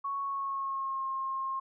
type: tone with pitch glide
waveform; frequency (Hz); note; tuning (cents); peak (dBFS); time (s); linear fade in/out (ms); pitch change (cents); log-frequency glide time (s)
sine; 1108.7 to 1069.1; C#6 to C6; 0 to +37; -31; 0.04-1.6; 10; -63; 0.22-1.06
effects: none

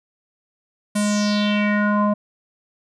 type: tone with low-pass filter sweep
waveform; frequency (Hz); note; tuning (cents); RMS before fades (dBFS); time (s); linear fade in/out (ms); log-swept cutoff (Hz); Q
square; 207.6; G#3; 0; -19; 0.95-2.14; 10; 10000 to 810; 4.1
effects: none

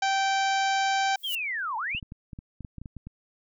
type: harmonic tone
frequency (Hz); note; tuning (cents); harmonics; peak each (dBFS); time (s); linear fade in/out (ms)
779; G5; -11; 1 / 2 / 3 / 4 / 5 / 6 / 7 / 8 / 9; -24 / -30 / -34 / -36 / -38 / -40 / -41 / -42 / -43; 0.02-1.16; 5
type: noise with exponential growth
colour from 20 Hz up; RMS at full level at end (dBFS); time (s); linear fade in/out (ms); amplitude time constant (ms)
violet; -30; 1.12-1.35; 2; 49
type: linear two-way sweep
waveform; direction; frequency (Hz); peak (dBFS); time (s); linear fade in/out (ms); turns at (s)
sine; down then up; 3347 to 835 to 3065; -28; 1.23-2; 20; 1.77
type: clicks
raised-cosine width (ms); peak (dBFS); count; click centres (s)
5; -27; 12; 1.949 / 2.028 / 2.121 / 2.332 / 2.389 / 2.607 / 2.648 / 2.783 / 2.816 / 2.858 / 2.967 / 3.07
effects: none

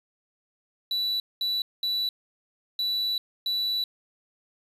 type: tone bursts at uneven times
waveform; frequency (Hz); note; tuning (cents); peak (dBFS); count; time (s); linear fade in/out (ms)
triangle; 3951; B7; 0; -23; 5; 0.91-1.2 / 1.41-1.62 / 1.83-2.09 / 2.79-3.18 / 3.46-3.84; 2
effects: resampled to 32000 Hz + 9-bit

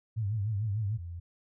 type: tone with vibrato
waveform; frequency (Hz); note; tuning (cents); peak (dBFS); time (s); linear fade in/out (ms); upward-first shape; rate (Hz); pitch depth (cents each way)
sine; 105.2; G#2; +23; -28; 0.16-0.98; 20; triangle; 6.7; 160
type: tone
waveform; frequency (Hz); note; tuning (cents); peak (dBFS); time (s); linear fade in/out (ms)
sine; 85.8; F2; -30; -37; 0.98-1.2; 10
effects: none

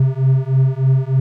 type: beating tone pair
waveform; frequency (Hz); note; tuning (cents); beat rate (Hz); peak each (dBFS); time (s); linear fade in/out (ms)
triangle; 130.81 / 134.11; C3 / C3; 0 / +43; 3.3; -13; 0-1.2; 5
effects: none

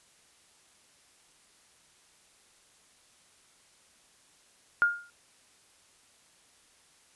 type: tone with exponential decay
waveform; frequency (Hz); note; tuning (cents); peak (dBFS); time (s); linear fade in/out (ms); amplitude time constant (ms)
sine; 1415; F6; +22; -17; 4.82-5.1; 0; 60
effects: white hiss -62 dBFS RMS until 7.15 s + resampled to 24000 Hz

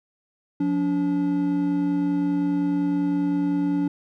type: tone pair together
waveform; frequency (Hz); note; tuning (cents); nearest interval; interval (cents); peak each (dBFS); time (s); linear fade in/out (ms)
triangle; 177.55 / 287.4; F3 / D4; +29 / -37; minor sixth; 834; -25 / -19; 0.6-3.88; 5
effects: none

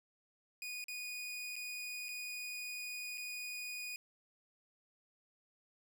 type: tone with dropouts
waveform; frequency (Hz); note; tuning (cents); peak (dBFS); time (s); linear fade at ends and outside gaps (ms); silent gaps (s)
sawtooth; 2468; D#7; -15; -38; 0.62-3.96; 1; 0.841-0.883 / 1.557-1.563 / 2.085-2.089 / 3.175-3.179
effects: none

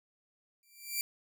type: tone with exponential growth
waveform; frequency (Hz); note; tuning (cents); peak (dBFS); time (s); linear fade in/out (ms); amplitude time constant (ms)
5% pulse; 2349; D7; 0; -19; 0.63-1.01; 1; 81
effects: none

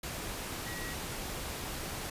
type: tone in noise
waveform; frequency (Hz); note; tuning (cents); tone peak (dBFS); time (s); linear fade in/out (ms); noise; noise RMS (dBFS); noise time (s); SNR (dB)
sine; 1915; A#6; +46; -43; 0.66-0.94; 5; pink; -39; 0.03-2.1; -7
effects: resampled to 32000 Hz

